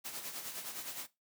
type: noise with tremolo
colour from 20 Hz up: white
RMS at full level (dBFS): -41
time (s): 0.04-1.07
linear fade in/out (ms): 20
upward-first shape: sine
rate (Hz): 9.7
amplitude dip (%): 55
effects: noise-tail reverb RT60 0.2 s tail -17 dB re dry + high-pass 150 Hz 12 dB/octave